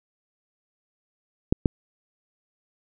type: clicks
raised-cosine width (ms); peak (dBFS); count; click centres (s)
3; -5; 2; 1.525 / 1.658
effects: none